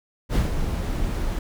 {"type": "noise with ADSR envelope", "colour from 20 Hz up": "brown", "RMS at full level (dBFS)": -18, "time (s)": [0.29, 1.39], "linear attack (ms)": 61, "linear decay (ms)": 140, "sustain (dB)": -7, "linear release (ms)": 4, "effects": []}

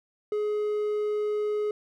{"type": "tone", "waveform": "triangle", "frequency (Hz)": 420.5, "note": "G#4", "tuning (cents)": 22, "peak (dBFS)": -23, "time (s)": [0.32, 1.71], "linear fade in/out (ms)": 2, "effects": []}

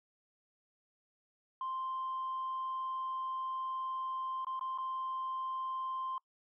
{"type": "tone with dropouts", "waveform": "sine", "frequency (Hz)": 1046.5, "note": "C6", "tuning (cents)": 0, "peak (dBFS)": -34, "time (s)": [1.61, 6.18], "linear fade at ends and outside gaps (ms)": 2, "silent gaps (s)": [[4.447, 4.468], [4.594, 4.61], [4.777, 4.784]], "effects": ["noise-tail reverb RT60 0.1 s tail -26 dB re dry", "tanh soft clip ceiling -32 dBFS"]}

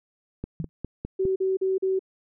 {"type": "click train", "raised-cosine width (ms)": 3, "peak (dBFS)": -18, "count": 5, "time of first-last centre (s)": [0.44, 1.253], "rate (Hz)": 4.92}
{"type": "tone with exponential decay", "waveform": "sine", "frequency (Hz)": 160, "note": "D#3", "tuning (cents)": 49, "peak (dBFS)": -23, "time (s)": [0.6, 0.69], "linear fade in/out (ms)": 0, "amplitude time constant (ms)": 18}
{"type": "tone bursts", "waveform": "sine", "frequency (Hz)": 380, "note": "F#4", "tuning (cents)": 46, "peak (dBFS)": -21, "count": 4, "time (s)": [1.19, 1.993], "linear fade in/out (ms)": 10, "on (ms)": 170, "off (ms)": 41}
{"effects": []}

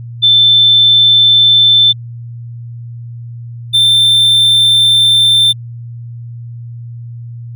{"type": "tone pair in turn", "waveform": ["sine", "triangle"], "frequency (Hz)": [3540, 3565], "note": ["A7", "A7"], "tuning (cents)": [10, 22], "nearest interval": "unison", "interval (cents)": 12, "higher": "second", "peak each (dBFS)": -4, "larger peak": "neither", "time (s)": [[0.22, 1.93], [3.73, 5.53]], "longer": "second", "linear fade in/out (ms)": 20, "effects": ["added 118 Hz sine -24 dBFS peak until 7.55 s"]}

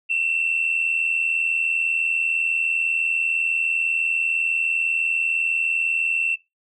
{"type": "tone pair together", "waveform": "sine", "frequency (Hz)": [2637, 2717], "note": ["E7", "F7"], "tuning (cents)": [0, -48], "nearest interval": "minor second", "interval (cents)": 52, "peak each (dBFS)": [-24, -20], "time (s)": [0.09, 6.36], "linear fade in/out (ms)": 20, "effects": ["noise-tail reverb RT60 0.2 s tail -18 dB re dry", "tanh soft clip ceiling -13 dBFS"]}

